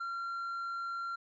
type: tone with tanh clipping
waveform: sine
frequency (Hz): 1374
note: F6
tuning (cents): -29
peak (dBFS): -36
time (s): 0-1.16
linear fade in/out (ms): 10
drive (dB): 3
effects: none